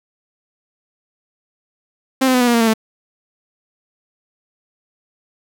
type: tone with pitch steps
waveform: sawtooth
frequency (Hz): 263.8 / 257.2 / 250.7 / 244.4 / 238.3 / 232.3 / 226.5 / 220.8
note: C4 / C4 / B3 / B3 / A#3 / A#3 / A#3 / A3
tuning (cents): +14 / -30 / +26 / -18 / +38 / -6 / -50 / +6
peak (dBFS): -8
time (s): 2.21-2.738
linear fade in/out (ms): 10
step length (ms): 66
effects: none